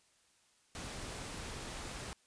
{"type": "noise", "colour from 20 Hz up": "pink", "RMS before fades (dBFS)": -44, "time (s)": [0.75, 2.13], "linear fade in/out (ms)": 0, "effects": ["white hiss -70 dBFS RMS until 2.26 s", "resampled to 22050 Hz"]}